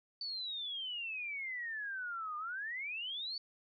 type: exponential two-way sweep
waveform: sine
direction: down then up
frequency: 4569 to 1200 to 4569 Hz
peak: -38 dBFS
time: 0.21-3.38 s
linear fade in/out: 2 ms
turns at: 2.37 s
effects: none